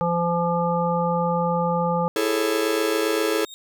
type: harmonic tone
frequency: 171.6 Hz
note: F3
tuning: 30 cents flat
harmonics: 1 / 3 / 5 / 7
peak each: -24 / -24 / -25 / -28 dBFS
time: 0.01-2.08 s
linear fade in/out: 0 ms
type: chord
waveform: 45% pulse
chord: A major seventh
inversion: second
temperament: just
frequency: 330 / 412.5 / 440 / 550 Hz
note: E4 / G#4 / A4 / C#5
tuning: +2 / -12 / 0 / -14 cents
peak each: -26 / -27 / -24 / -29 dBFS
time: 2.16-3.45 s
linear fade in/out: 2 ms
type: tone with exponential growth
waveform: 30% pulse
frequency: 3707 Hz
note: A#7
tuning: 10 cents flat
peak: -33 dBFS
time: 3.26-3.54 s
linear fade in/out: 0 ms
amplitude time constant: 59 ms
effects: none